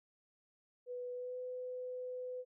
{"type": "tone with pitch glide", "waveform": "sine", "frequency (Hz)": [493.9, 502.8], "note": ["B4", "B4"], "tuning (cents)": [0, 31], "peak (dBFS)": -40, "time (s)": [0.86, 2.45], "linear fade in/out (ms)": 50, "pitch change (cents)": 31, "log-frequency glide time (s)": [1.13, 1.38], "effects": []}